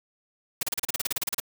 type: noise bursts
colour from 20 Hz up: white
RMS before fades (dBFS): -27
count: 15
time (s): 0.61-1.401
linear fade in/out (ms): 5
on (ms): 21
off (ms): 34
effects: none